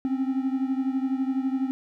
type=beating tone pair; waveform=triangle; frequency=261.6 / 273.6 Hz; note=C4 / C#4; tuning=0 / -23 cents; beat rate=12 Hz; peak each=-23 / -27 dBFS; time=0.05-1.71 s; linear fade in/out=0 ms; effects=none